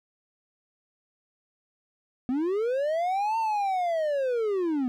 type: linear two-way sweep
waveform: triangle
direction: up then down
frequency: 241.7 to 912 to 241.7 Hz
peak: -22 dBFS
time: 2.29-4.88 s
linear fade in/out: 0 ms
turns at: 3.38 s
effects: none